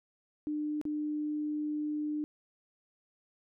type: tone with dropouts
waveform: sine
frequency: 300.3 Hz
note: D4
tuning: 39 cents sharp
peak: -31 dBFS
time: 0.47-2.24 s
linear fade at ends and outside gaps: 0 ms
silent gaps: 0.814-0.853 s
effects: none